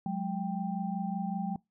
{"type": "tone cluster", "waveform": "sine", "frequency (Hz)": [182.6, 207.9, 787], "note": ["F#3", "G#3", "G5"], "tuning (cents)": [-23, 2, 7], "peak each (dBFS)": [-33, -35, -37], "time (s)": [0.06, 1.56], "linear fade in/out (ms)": 2, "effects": ["noise-tail reverb RT60 0.2 s tail -23 dB re dry"]}